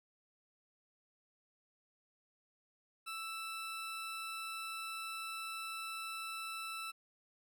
20% pulse tone, 1322 Hz, E6, 5 cents sharp, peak -36 dBFS, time 3.06-6.92 s, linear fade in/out 20 ms, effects 12-bit

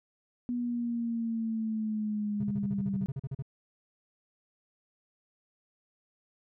sine linear sweep, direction down, 244.4 to 192.3 Hz, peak -29 dBFS, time 0.49-3.06 s, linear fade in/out 0 ms
triangle tone bursts, 134.9 Hz, C#3, 47 cents flat, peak -30 dBFS, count 14, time 2.4-3.424 s, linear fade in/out 5 ms, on 36 ms, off 40 ms
effects none

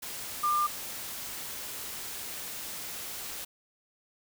sine tone in noise, 1198 Hz, D6, 34 cents sharp, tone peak -24 dBFS, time 0.43-0.67 s, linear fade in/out 10 ms, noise white, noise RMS -39 dBFS, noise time 0.02-3.45 s, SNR +12 dB, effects none

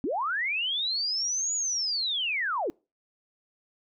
sine linear two-way sweep, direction up then down, 230 to 6930 to 286.1 Hz, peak -26 dBFS, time 0.04-2.7 s, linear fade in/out 0 ms, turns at 1.54 s, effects noise-tail reverb RT60 0.3 s tail -26 dB re dry

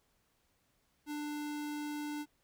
square tone, 296.3 Hz, D4, 15 cents sharp, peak -38 dBFS, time 1.06-2.26 s, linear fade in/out 50 ms, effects pink hiss -75 dBFS RMS until 2.43 s

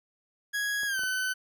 40% pulse tone with pitch glide, 1661.2 to 1514.6 Hz, G#6 to F#6, 0 to +40 cents, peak -27 dBFS, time 0.53-1.34 s, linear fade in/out 20 ms, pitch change -160 cents, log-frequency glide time 0.86-1 s
clicks, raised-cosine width 1 ms, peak -33 dBFS, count 3, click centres 0.833 / 0.993 / 1.035 s
effects none

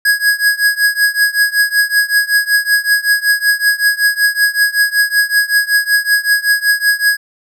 square tone with tremolo, 1661.2 Hz, G#6, in tune, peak -7 dBFS, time 0.05-7.17 s, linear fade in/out 5 ms, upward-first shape triangle, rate 5.3 Hz, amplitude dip 95%, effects none

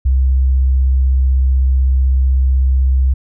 sine tone with vibrato, 65.4 Hz, C2, in tune, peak -9 dBFS, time 0.05-3.14 s, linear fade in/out 10 ms, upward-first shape sine, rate 16 Hz, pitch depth 14 cents each way, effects none

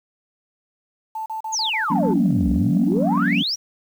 sine tone bursts, 880 Hz, A5, in tune, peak -25 dBFS, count 7, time 1.15-2.136 s, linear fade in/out 5 ms, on 110 ms, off 36 ms
sine exponential two-way sweep, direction down then up, 7050 to 58.6 to 5980 Hz, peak -20 dBFS, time 1.52-3.56 s, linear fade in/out 20 ms, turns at 2.5 s
sine chord, G half-diminished seventh, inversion third, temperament just, 176.4 / 196 / 235.2 / 282.2 Hz, F3 / G3 / Bb3 / Db4, +18 / 0 / +16 / +31 cents, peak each -22 dBFS, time 1.9-3.43 s, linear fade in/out 10 ms
effects tanh soft clip ceiling -9 dBFS + 8-bit

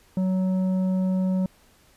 triangle tone with tanh clipping, 186.6 Hz, F#3, 15 cents sharp, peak -22 dBFS, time 0.17-1.46 s, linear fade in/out 2 ms, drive 12 dB, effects pink hiss -58 dBFS RMS until 1.96 s + resampled to 32000 Hz

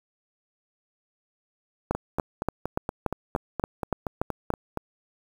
two click trains, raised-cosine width 1 ms, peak -14 / -10 dBFS, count 13 / 10, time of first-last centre 1.95-4.774 / 1.91-4.504 s, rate 4.25 / 3.47 Hz, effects 7-bit

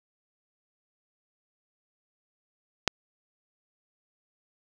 click, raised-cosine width 0.2 ms, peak -3 dBFS, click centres 2.877 s, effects none

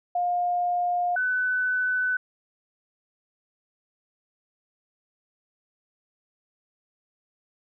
sine tone pair in turn, 709 / 1502.3 Hz, F5 / F#6, +26 / +26 cents, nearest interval octave + minor second, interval 1300 cents, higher second, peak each -22 dBFS, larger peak neither, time 0.15-1.16 / 1.16-2.17 s, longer neither, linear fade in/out 5 ms, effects none

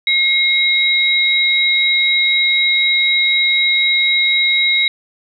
sine tone pair together, 2146 / 3824 Hz, C7 / A#7, +43 / +43 cents, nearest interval minor seventh, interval 1000 cents, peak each -14 dBFS, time 0.07-4.88 s, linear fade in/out 2 ms, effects none

